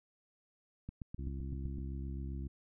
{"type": "click train", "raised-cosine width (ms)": 5, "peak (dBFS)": -30, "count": 8, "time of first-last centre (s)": [0.89, 1.784], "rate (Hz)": 7.83}
{"type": "harmonic tone", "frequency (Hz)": 67.6, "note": "C#2", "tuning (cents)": -43, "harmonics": [1, 2, 3, 4, 5], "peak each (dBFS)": [-39, -45, -49, -51, -53], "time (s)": [1.18, 2.48], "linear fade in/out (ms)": 10}
{"effects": []}